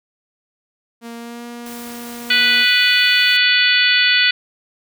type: tone with pitch glide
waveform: sawtooth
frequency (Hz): 233.1 to 238.1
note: A#3 to A#3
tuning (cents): 0 to +37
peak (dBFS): -26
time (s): 1.01-2.66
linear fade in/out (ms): 50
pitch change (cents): +37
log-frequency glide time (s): 1.15-1.45
type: noise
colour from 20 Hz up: white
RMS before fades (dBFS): -37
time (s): 1.66-3.37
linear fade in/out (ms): 2
type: harmonic tone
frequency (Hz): 493.7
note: B4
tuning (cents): -1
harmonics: 3 / 4 / 5 / 6 / 7 / 8 / 9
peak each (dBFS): -18 / -18 / -18 / -19 / -19 / -29 / -20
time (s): 2.3-4.31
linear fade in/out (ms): 5
effects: none